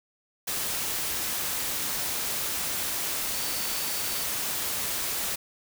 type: tone in noise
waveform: sine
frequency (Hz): 4535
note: C#8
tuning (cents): +39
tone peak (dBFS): -40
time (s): 3.33-4.24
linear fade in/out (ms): 10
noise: white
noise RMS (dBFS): -30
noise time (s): 0.47-5.36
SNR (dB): -13
effects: none